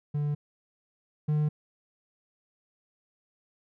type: tone pair in turn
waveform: triangle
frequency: 146.83 / 150.87 Hz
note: D3 / D3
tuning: 0 / +47 cents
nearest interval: unison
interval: 47 cents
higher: second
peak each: -24 / -21 dBFS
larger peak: second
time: 0.14-0.35 / 1.28-1.49 s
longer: neither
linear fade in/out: 10 ms
effects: none